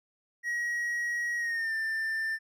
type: tone with pitch glide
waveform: triangle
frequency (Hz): 1902 to 1784.9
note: A#6 to A6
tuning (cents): +34 to +24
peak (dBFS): -27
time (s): 0.43-2.39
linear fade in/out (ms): 50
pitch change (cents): -110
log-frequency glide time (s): 1.37-1.74
effects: none